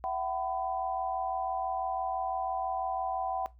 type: tone cluster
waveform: sine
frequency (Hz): 671 / 757 / 1002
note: E5 / F#5 / B5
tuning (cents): +31 / +39 / +25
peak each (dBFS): -38 / -32 / -38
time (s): 0.04-3.46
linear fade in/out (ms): 0
effects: noise-tail reverb RT60 0.2 s tail -18 dB re dry + added 60 Hz sine -53 dBFS peak until 3.59 s